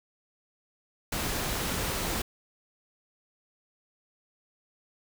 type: noise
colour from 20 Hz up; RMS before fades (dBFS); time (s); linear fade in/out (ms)
pink; -31; 1.12-2.22; 5
effects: none